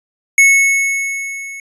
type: tone with level ramp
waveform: square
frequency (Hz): 2200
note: C#7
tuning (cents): -14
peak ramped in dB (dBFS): -5 to -28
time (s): 0.38-1.6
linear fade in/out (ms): 2
effects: resampled to 24000 Hz